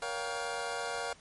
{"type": "chord", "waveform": "25% pulse", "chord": "G half-diminished seventh", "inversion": "first", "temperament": "just", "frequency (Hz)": [470.4, 564.5, 705.6, 784], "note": ["Bb4", "Db5", "F5", "G5"], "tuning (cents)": [16, 31, 18, 0], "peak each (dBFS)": [-36, -37, -35, -38], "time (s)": [0.02, 1.13], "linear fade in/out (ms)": 2, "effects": ["pink hiss -58 dBFS RMS until 1.2 s", "MP3 48 kbps"]}